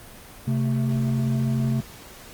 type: tone pair together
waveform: triangle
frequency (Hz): 131.5 / 221.6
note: C3 / A3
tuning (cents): +9 / +13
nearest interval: major sixth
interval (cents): 904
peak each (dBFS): -20 / -23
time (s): 0.47-1.81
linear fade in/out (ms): 10
effects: pink hiss -44 dBFS RMS until 2.33 s + Opus 32 kbps